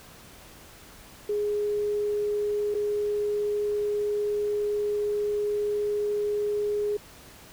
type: tone with dropouts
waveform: sine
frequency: 415.3 Hz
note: G#4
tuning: in tune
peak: -24 dBFS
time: 1.29-6.97 s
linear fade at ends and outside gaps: 5 ms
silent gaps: 2.743-2.749 s
effects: pink hiss -49 dBFS RMS until 7.52 s